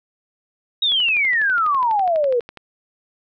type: exponential sweep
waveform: sine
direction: down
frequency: 3825 to 463.6 Hz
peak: -15 dBFS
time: 0.82-2.4 s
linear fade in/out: 5 ms
type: click train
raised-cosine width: 0.3 ms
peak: -20 dBFS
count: 21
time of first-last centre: 0.92-2.573 s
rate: 12.1 Hz
effects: none